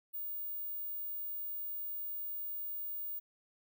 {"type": "tone", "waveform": "sine", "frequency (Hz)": 15510, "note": "B9", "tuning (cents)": -33, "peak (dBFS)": -37, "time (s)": [0.13, 3.2], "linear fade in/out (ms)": 20, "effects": []}